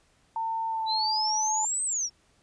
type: tone with pitch glide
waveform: sine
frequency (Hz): 900 to 864.3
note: A5 to A5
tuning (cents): +39 to -31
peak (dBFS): -27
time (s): 0.36-1.65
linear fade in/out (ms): 2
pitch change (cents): -70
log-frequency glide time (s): 0.69-1.09
type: exponential two-way sweep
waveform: sine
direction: up then down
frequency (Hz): 3907 to 8372 to 5400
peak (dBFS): -26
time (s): 0.86-2.1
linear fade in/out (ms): 50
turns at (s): 1.84
effects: pink hiss -65 dBFS RMS until 2.42 s + resampled to 22050 Hz